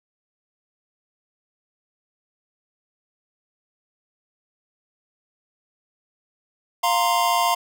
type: chord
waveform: square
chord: F suspended fourth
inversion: none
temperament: equal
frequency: 698.5 / 932.3 / 1046.5 Hz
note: F5 / Bb5 / C6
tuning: 0 / 0 / 0 cents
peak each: -23 dBFS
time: 6.83-7.55 s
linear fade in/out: 10 ms
effects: none